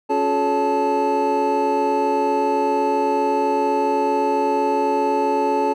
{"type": "tone cluster", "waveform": "triangle", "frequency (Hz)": [276.9, 359.1, 426.9, 561, 875], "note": ["C#4", "F4", "G#4", "C#5", "A5"], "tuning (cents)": [-2, 48, 48, 21, -10], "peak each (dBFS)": [-23, -26, -20, -25, -18], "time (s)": [0.09, 5.74], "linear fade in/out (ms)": 20, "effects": []}